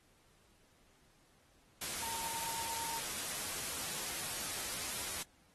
sine tone in noise, 913 Hz, A#5, 36 cents flat, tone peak -43 dBFS, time 2.02-2.99 s, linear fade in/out 5 ms, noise white, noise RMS -40 dBFS, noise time 1.81-5.23 s, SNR -6 dB, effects pink hiss -69 dBFS RMS until 5.54 s + AAC 32 kbps

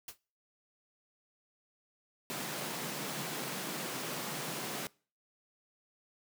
white noise with exponential decay, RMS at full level -38 dBFS, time 0.08-0.18 s, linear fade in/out 5 ms, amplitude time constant 20 ms
pink high-pass noise, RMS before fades -39 dBFS, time 2.3-4.87 s, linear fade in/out 0 ms, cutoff 130 Hz, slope 96 dB/octave
effects noise-tail reverb RT60 0.4 s tail -24 dB re dry

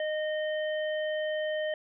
harmonic tone, 616 Hz, D#5, 17 cents flat, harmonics 1 / 3 / 5, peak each -29 / -37 / -42 dBFS, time 0-1.74 s, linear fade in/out 2 ms, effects none

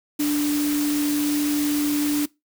sine tone in noise, 293.7 Hz, D4, in tune, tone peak -19 dBFS, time 0.19-2.26 s, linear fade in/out 10 ms, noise white, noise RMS -30 dBFS, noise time 0.19-2.26 s, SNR +8 dB, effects noise-tail reverb RT60 0.2 s tail -21 dB re dry

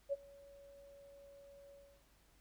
sine tone with ADSR envelope, 561 Hz, C#5, 21 cents sharp, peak -32 dBFS, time 0.09-2.04 s, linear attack 36 ms, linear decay 29 ms, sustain -24 dB, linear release 300 ms, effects added 50 Hz sine -70 dBFS peak until 2.4 s + pink hiss -71 dBFS RMS until 2.4 s

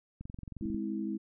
click train, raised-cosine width 5 ms, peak -30 dBFS, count 13, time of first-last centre 0.21-0.746 s, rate 22.4 Hz
sine chord, Ab augmented, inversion none, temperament just, 207.7 / 259.6 / 324.5 Hz, Ab3 / C4 / E4, 0 / -13 / -27 cents, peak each -35 / -40 / -36 dBFS, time 0.61-1.18 s, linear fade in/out 20 ms
effects none

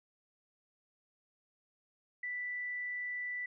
sine tone, 1975.5 Hz, B6, in tune, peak -36 dBFS, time 2.23-3.46 s, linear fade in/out 5 ms, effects none

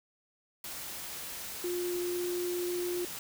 sine tone in noise, 353.9 Hz, F4, 23 cents sharp, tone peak -31 dBFS, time 1.64-3.05 s, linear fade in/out 2 ms, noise white, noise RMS -41 dBFS, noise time 0.64-3.19 s, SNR +7 dB, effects none

